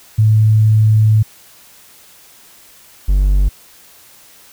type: tone pair in turn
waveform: sine / triangle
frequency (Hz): 108.5 / 48.33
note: A2 / G1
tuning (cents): -24 / -24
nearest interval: octave + major second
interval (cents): 1400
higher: first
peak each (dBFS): -7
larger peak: neither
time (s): 0.18-1.23 / 3.08-3.49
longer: first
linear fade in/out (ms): 10
effects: white hiss -44 dBFS RMS until 4.52 s